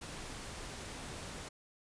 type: noise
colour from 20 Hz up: pink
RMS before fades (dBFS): -45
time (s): 0.01-1.49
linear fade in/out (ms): 10
effects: resampled to 22050 Hz